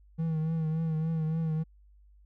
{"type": "tone with vibrato", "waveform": "triangle", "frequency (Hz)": 160, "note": "D#3", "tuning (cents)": 49, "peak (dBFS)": -25, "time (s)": [0.18, 1.64], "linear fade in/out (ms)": 20, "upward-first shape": "triangle", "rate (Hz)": 3.5, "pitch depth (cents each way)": 51, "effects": ["added 50 Hz sine -55 dBFS peak until 2.25 s"]}